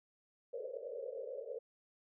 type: band-pass noise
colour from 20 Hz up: pink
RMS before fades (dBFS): -44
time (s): 0.53-1.59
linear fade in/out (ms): 5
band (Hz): 440 to 580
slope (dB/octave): 96
effects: none